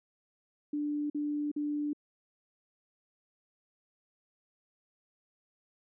sine tone bursts, 294.7 Hz, D4, 6 cents sharp, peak -30 dBFS, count 3, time 0.73-1.932 s, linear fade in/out 5 ms, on 370 ms, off 46 ms, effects none

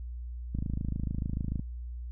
click train, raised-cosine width 5 ms, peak -20 dBFS, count 29, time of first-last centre 0.55-1.595 s, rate 26.8 Hz, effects added 60 Hz sine -36 dBFS peak until 2.11 s

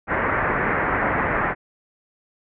white low-pass noise, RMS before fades -22 dBFS, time 0.07-1.55 s, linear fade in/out 50 ms, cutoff 2000 Hz, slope 48 dB/octave, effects none

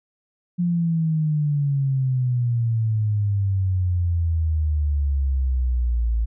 sine exponential sweep, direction down, 177.2 to 55.3 Hz, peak -18 dBFS, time 0.58-6.26 s, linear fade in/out 20 ms, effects none

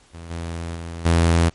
sawtooth tone with level steps, 83.9 Hz, E2, 31 cents sharp, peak -31 / -23 / -26 / -10 dBFS, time 0.13-1.5 s, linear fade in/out 20 ms, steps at 0.3 / 0.75 / 1.05 s, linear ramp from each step 10 ms, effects pink hiss -54 dBFS RMS until 1.54 s + MP3 48 kbps

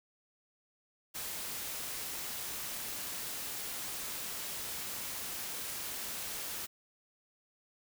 white noise, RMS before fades -40 dBFS, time 1.14-6.67 s, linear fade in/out 20 ms, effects none

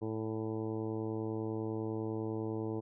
harmonic tone, 110 Hz, A2, in tune, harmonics 1 / 2 / 3 / 4 / 5 / 6 / 7 / 8 / 9, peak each -40 / -43 / -38 / -40 / -49 / -55 / -52 / -52 / -55 dBFS, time 0.01-2.81 s, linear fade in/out 20 ms, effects none

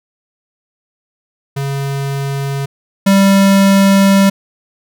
square tone pair in turn, 138.59 / 196 Hz, C#3 / G3, 0 / 0 cents, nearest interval tritone, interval 600 cents, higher second, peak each -17 / -7 dBFS, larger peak second, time 1.56-2.66 / 3.06-4.3 s, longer second, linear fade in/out 10 ms, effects none

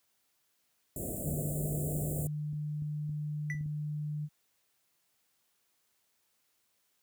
pink band-stop noise, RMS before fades -36 dBFS, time 0.96-2.27 s, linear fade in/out 2 ms, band 690 to 7300 Hz, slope 96 dB/octave
sine tone, 150 Hz, D3, 37 cents sharp, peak -33 dBFS, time 1.22-4.29 s, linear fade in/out 50 ms
clicks, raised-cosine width 5 ms, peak -34 dBFS, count 10, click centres 1.695 / 1.856 / 2.082 / 2.195 / 2.531 / 2.822 / 3.094 / 3.545 / 3.609 / 3.66 s
triangle tone with exponential decay, 1975.5 Hz, B6, in tune, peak -30 dBFS, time 3.5-3.64 s, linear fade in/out 1 ms, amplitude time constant 29 ms
effects white hiss -75 dBFS RMS until 7.02 s + high-pass 60 Hz 12 dB/octave

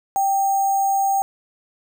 sine tone with sample-and-hold, 784 Hz, G5, in tune, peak -16 dBFS, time 0.16-1.22 s, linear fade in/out 0 ms, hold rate 7350 Hz, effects none

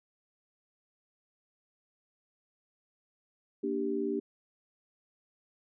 sine chord, G minor, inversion first, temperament equal with one note detuned, 234.6 / 293.7 / 392 Hz, Bb3 / D4 / G4, +11 / 0 / 0 cents, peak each -36 / -34 / -32 dBFS, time 3.63-4.2 s, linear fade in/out 10 ms, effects none

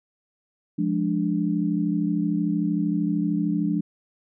sine chord, D diminished, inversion first, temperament equal, 174.61 / 207.7 / 293.7 Hz, F3 / Ab3 / D4, 0 / 0 / 0 cents, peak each -25 / -26 / -25 dBFS, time 0.78-3.81 s, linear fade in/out 10 ms, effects none

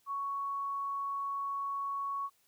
sine tone, 1113 Hz, C#6, 7 cents sharp, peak -33 dBFS, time 0.06-2.3 s, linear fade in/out 50 ms, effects white hiss -71 dBFS RMS until 2.47 s

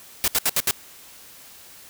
white noise bursts, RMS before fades -20 dBFS, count 5, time 0.24-0.71 s, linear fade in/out 0 ms, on 38 ms, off 70 ms, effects white hiss -46 dBFS RMS until 1.89 s

